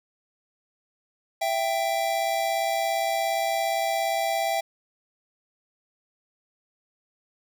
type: tone pair together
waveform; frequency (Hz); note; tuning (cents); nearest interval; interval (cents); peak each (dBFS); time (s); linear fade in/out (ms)
square; 666.7 / 784; E5 / G5; +19 / 0; minor third; 281; -27; 1.41-4.61; 10
effects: none